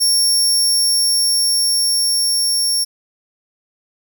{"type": "tone with level ramp", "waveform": "25% pulse", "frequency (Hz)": 5500, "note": "F8", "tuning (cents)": -27, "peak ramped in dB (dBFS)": [-7, -10], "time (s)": [0, 2.85], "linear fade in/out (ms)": 20, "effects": []}